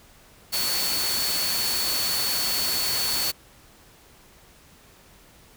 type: tone in noise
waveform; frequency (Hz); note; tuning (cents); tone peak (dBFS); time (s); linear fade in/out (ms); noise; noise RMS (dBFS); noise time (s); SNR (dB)
sine; 4435; C#8; 0; -26; 0.52-3.32; 20; white; -27; 0.52-3.32; -2
effects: pink hiss -53 dBFS RMS until 5.56 s